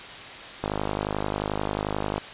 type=click train; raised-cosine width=1 ms; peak=-12 dBFS; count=80; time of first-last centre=0.64-2.18 s; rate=51.3 Hz; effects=white hiss -39 dBFS RMS until 2.33 s + resampled to 8000 Hz